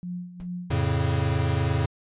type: tone with tremolo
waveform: sine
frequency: 177.9 Hz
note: F3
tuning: 32 cents sharp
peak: -29 dBFS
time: 0.03-0.78 s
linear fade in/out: 0 ms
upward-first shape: sine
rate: 2.5 Hz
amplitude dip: 75%
type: noise with exponential decay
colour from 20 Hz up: brown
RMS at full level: -35 dBFS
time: 0.4-0.51 s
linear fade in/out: 1 ms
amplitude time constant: 22 ms
type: chord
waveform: square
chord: F augmented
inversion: none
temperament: equal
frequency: 87.31 / 110 / 138.59 Hz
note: F2 / A2 / C#3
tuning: 0 / 0 / 0 cents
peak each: -27 dBFS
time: 0.7-1.86 s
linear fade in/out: 10 ms
effects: resampled to 8000 Hz